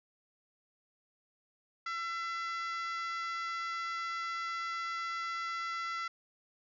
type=harmonic tone with a mistuned harmonic; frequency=673 Hz; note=E5; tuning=36 cents sharp; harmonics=2 / 3 / 4 / 5 / 6 / 7 / 8 / 9 / 10; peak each=-36 / -41 / -53 / -52 / -54 / -51 / -56 / -60 / -62 dBFS; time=1.86-6.08 s; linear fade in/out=5 ms; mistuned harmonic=9; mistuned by=-30 cents; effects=none